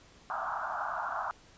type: band-pass noise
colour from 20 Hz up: white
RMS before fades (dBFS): -35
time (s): 0.3-1.31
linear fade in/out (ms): 0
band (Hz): 640 to 1500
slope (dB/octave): 96
effects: pink hiss -58 dBFS RMS until 1.57 s + resampled to 16000 Hz